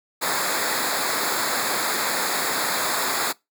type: noise with comb filter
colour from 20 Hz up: pink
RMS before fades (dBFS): -24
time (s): 0.21-3.33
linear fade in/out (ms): 20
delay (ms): 0.34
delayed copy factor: -0.8
effects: noise-tail reverb RT60 0.2 s tail -23 dB re dry + high-pass 200 Hz 12 dB/octave